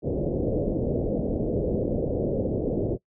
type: low-pass noise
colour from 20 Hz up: white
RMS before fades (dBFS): -26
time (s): 0.02-2.98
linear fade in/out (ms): 50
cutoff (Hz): 560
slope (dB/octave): 48
effects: noise-tail reverb RT60 0.1 s tail -21 dB re dry